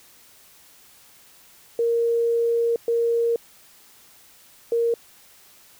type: tone bursts at uneven times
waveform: sine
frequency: 466.2 Hz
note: A#4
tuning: in tune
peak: -18 dBFS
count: 3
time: 1.79-2.76 / 2.88-3.36 / 4.72-4.94 s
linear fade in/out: 2 ms
effects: white hiss -52 dBFS RMS until 5.79 s